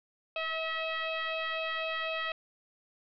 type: tone with frequency modulation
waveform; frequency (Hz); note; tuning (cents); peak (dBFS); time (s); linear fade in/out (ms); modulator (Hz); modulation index
sine; 646; E5; -35; -31; 0.36-2.32; 2; 644; 4.2
effects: none